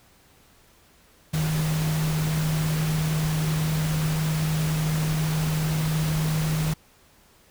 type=tone in noise; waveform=sine; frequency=156 Hz; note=D#3; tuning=5 cents sharp; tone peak=-22 dBFS; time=1.33-6.74 s; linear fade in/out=10 ms; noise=pink; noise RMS=-32 dBFS; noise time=1.33-6.74 s; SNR=+7 dB; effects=pink hiss -57 dBFS RMS until 7.5 s